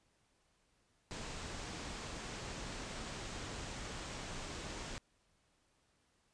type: low-pass noise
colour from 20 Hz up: pink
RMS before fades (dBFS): -45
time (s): 1.11-4.98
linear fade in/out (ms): 0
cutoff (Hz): 8400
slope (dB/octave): 48
effects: pink hiss -75 dBFS RMS until 6.33 s + resampled to 22050 Hz